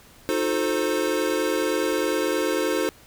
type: chord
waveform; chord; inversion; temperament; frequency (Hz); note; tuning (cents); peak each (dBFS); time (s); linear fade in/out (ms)
square; D# diminished seventh; none; equal with one note detuned; 311.1 / 360.7 / 440 / 523.3; D#4 / F#4 / A4 / C5; 0 / -44 / 0 / 0; -28; 0.29-2.89; 0
effects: pink hiss -51 dBFS RMS until 3.06 s